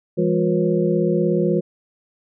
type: tone cluster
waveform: sine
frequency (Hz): 168 / 204.5 / 358.6 / 480.7 / 540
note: E3 / G#3 / F4 / B4 / C#5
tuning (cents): +33 / -26 / +46 / -47 / -45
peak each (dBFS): -21 / -23 / -20 / -24 / -26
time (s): 0.17-1.61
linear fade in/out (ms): 20
effects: none